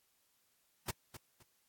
pink noise with echo, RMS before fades -36 dBFS, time 0.88-0.91 s, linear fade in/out 5 ms, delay 260 ms, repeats 2, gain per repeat -12 dB, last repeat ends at 1.43 s, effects white hiss -75 dBFS RMS until 1.68 s + AAC 64 kbps

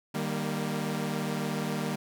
sawtooth chord, Eb major, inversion none, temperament equal with one note detuned, 152.98 / 196 / 233.1 Hz, Eb3 / G3 / Bb3, -29 / 0 / 0 cents, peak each -30 dBFS, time 0.14-1.96 s, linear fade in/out 10 ms, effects none

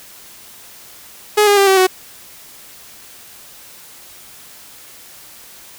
sawtooth tone with pitch steps, 420 / 407.6 / 395.5 / 383.8 / 372.5 Hz, G#4 / G#4 / G4 / G4 / F#4, +19 / -32 / +15 / -37 / +12 cents, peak -5 dBFS, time 1.37-1.87 s, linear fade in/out 10 ms, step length 100 ms, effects white hiss -40 dBFS RMS until 5.78 s

